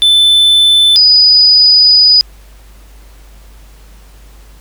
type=tone pair in turn; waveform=triangle / sine; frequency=3520 / 4962 Hz; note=A7 / D#8; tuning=0 / -6 cents; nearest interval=tritone; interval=594 cents; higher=second; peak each=-3 dBFS; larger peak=neither; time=0.02-0.96 / 0.96-2.21 s; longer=second; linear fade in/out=0 ms; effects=added 50 Hz sine -35 dBFS peak until 4.6 s + pink hiss -45 dBFS RMS until 4.6 s